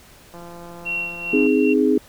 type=click train; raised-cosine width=1 ms; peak=-26 dBFS; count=195; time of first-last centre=0.34-1.468 s; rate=172 Hz
type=tone with tremolo; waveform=sine; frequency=2735 Hz; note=F7; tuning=37 cents flat; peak=-21 dBFS; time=0.85-1.74 s; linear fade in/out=20 ms; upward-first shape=sine; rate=2.4 Hz; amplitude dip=70%
type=chord; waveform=sine; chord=Ab major; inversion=first; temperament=equal; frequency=261.6 / 311.1 / 415.3 Hz; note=C4 / Eb4 / Ab4; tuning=0 / 0 / 0 cents; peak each=-18 / -19 / -18 dBFS; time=1.33-1.98 s; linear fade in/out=5 ms
effects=pink hiss -48 dBFS RMS until 2.08 s